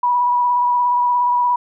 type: tone with vibrato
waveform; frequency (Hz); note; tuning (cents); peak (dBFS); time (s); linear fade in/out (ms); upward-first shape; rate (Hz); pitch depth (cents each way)
sine; 976; B5; -21; -13; 0.03-1.56; 5; square; 17; 17
effects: none